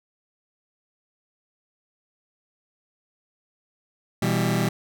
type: chord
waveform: sawtooth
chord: E minor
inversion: second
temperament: just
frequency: 123.61 / 164.81 / 197.78 Hz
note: B2 / E3 / G3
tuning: +2 / 0 / +16 cents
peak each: -21 dBFS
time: 4.22-4.69 s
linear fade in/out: 5 ms
effects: none